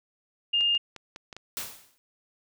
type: tone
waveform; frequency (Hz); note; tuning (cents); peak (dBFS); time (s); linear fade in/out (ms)
sine; 2821; F7; +17; -21; 0.53-0.78; 10
type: clicks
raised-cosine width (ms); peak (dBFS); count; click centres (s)
0.2; -24; 6; 0.609 / 0.751 / 0.963 / 1.161 / 1.328 / 1.366
type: noise with exponential decay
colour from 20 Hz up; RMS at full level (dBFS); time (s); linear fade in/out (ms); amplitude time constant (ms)
white; -31; 1.57-1.98; 0; 88
effects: none